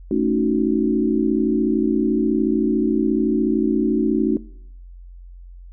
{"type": "chord", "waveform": "sine", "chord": "D# half-diminished seventh", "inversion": "second", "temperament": "equal", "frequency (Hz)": [220, 277.2, 311.1, 370], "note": ["A3", "C#4", "D#4", "F#4"], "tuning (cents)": [0, 0, 0, 0], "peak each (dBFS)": -22, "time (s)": [0.11, 4.37], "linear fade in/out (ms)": 2, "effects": ["noise-tail reverb RT60 0.7 s tail -21 dB re dry", "added 44 Hz sine -37 dBFS peak until 5.72 s"]}